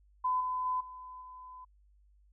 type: tone with level steps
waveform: sine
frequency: 1011 Hz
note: B5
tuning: 40 cents sharp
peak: -27 / -31 / -29 / -44 / -46 dBFS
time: 0.24-1.65 s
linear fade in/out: 10 ms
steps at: 0.4 / 0.65 / 0.8 / 1.21 s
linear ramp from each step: 10 ms
effects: added 50 Hz sine -61 dBFS peak until 2.32 s